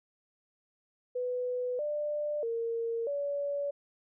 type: tone with pitch steps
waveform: sine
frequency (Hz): 497 / 594 / 460.9 / 570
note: B4 / D5 / A#4 / C#5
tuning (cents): +11 / +20 / -20 / +48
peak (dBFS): -30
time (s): 1.15-3.71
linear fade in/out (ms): 10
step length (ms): 640
effects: none